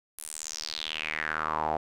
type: tone with band-pass filter sweep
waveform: sawtooth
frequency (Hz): 77.9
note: D#2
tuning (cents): +3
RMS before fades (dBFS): -33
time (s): 0.18-1.77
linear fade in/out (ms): 5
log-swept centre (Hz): 11000 to 710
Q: 4.9
effects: none